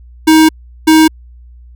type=tone pair in turn; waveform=square; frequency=316 / 316 Hz; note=D#4 / D#4; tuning=+27 / +27 cents; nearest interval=unison; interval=0 cents; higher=neither; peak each=-4 dBFS; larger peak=neither; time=0.27-0.49 / 0.87-1.08 s; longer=first; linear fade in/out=10 ms; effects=added 60 Hz sine -34 dBFS peak until 1.75 s